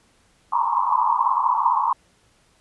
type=band-pass noise; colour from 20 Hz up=white; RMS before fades=-20 dBFS; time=0.52-1.93 s; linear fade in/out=5 ms; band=880 to 1100 Hz; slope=96 dB/octave; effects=pink hiss -60 dBFS RMS until 2.6 s + resampled to 24000 Hz